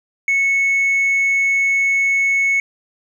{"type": "tone", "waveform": "sine", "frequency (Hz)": 2204, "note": "C#7", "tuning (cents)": -11, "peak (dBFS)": -11, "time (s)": [0.28, 2.6], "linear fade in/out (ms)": 2, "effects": ["tanh soft clip ceiling -12 dBFS", "8-bit"]}